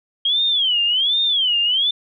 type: tone with vibrato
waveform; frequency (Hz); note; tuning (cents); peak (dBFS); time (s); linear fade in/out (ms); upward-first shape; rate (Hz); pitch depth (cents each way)
sine; 3200; G7; +35; -15; 0.25-1.91; 5; sine; 1.3; 230
effects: none